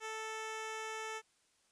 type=tone; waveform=10% pulse; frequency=440 Hz; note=A4; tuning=in tune; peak=-32 dBFS; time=0-1.22 s; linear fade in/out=50 ms; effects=white hiss -73 dBFS RMS until 1.71 s + resampled to 22050 Hz